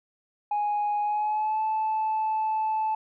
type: tone with pitch glide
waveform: sine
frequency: 830.6 to 871.9 Hz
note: G#5 to A5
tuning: 0 to -16 cents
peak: -22 dBFS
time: 0.51-2.95 s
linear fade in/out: 5 ms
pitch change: +84 cents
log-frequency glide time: 1.02-1.62 s
effects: tanh soft clip ceiling -21 dBFS